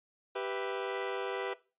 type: chord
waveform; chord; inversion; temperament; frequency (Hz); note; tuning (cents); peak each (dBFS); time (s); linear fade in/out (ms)
sawtooth; E minor; first; equal; 392 / 493.9 / 659.3; G4 / B4 / E5; 0 / 0 / 0; -33 / -33 / -38; 0.35-1.54; 10
effects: noise-tail reverb RT60 0.3 s tail -18 dB re dry + resampled to 8000 Hz